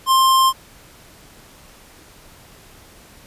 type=tone; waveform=square; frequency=1055 Hz; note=C6; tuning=14 cents sharp; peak=-12 dBFS; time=0.06-0.53 s; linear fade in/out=50 ms; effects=pink hiss -46 dBFS RMS until 3.26 s + resampled to 32000 Hz